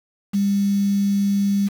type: tone with quantisation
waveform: sine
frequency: 199.9 Hz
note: G3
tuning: 34 cents sharp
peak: -16 dBFS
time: 0.33-1.69 s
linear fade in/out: 20 ms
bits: 6
effects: none